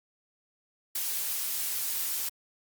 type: noise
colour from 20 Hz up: blue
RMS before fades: -31 dBFS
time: 0.95-2.29 s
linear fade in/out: 5 ms
effects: Opus 48 kbps